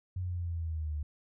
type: linear sweep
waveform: sine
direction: down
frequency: 92.5 to 73.42 Hz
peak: -32 dBFS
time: 0.16-1.03 s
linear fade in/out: 5 ms
effects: none